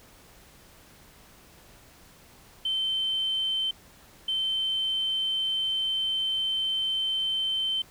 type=tone pair in turn; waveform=sine; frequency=3092 / 3092 Hz; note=G7 / G7; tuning=-24 / -24 cents; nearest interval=unison; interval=0 cents; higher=neither; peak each=-24 dBFS; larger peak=neither; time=2.65-3.71 / 4.28-7.82 s; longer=second; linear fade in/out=5 ms; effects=tanh soft clip ceiling -20 dBFS + pink hiss -54 dBFS RMS until 7.9 s